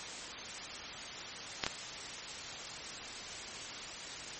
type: clicks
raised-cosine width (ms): 0.2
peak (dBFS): -13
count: 2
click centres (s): 1.638 / 1.665
effects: white hiss -43 dBFS RMS until 4.39 s + MP3 32 kbps